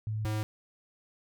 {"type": "tone pair in turn", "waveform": ["sine", "square"], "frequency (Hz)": [108.2, 107.45], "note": ["A2", "A2"], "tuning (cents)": [-29, -41], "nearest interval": "unison", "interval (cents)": 12, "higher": "first", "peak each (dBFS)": [-30, -30], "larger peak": "neither", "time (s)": [[0.07, 0.25], [0.25, 0.43]], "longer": "neither", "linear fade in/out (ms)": 0, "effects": []}